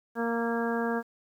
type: harmonic tone with a mistuned harmonic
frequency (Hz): 232.6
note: A#3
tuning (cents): -4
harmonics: 1 / 2 / 3 / 4 / 5 / 6 / 7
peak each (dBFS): -30 / -31 / -36 / -37 / -40 / -41 / -36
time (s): 0.15-1.03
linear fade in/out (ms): 50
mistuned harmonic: 6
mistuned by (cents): -22
effects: 10-bit